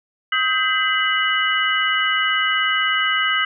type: tone cluster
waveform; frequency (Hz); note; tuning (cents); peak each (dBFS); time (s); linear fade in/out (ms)
sine; 1268 / 1571 / 2029 / 2946; D#6 / G6 / B6 / F#7; +32 / +3 / +46 / -8; -22; 0.32-3.45; 5
effects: none